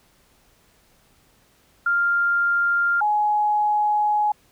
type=tone pair in turn; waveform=sine; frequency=1396.9 / 839.5 Hz; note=F6 / G#5; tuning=0 / +18 cents; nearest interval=major sixth; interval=882 cents; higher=first; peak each=-17 dBFS; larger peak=neither; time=1.86-3.01 / 3.01-4.32 s; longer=second; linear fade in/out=5 ms; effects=pink hiss -59 dBFS RMS until 4.51 s